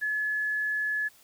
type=tone; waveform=sine; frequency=1709 Hz; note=G#6; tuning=49 cents sharp; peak=-26 dBFS; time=0.01-1.09 s; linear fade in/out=20 ms; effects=white hiss -58 dBFS RMS until 1.23 s